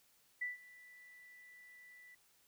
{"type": "tone with ADSR envelope", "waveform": "sine", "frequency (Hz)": 1975.5, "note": "B6", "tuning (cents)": 0, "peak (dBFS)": -35, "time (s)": [0.41, 2.15], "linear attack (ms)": 10, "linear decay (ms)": 150, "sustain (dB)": -21, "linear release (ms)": 6, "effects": ["white hiss -71 dBFS RMS until 2.47 s"]}